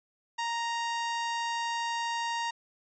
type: tone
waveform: sawtooth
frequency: 932.3 Hz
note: A#5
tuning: in tune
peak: -26 dBFS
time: 0.38-2.51 s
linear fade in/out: 10 ms
effects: resampled to 16000 Hz